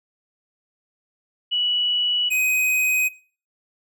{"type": "tone pair in turn", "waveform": ["sine", "square"], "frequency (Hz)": [2942, 2511], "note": ["F#7", "D#7"], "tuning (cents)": [-11, 15], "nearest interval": "minor third", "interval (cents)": 274, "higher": "first", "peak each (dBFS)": -19, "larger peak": "neither", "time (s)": [[1.51, 2.3], [2.3, 3.09]], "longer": "neither", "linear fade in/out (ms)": 20, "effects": ["noise-tail reverb RT60 0.4 s tail -20 dB re dry"]}